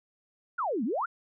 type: exponential two-way sweep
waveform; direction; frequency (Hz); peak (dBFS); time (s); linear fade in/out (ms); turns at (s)
sine; down then up; 1509 to 200.3 to 1509; -27; 0.58-1.06; 10; 0.84
effects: none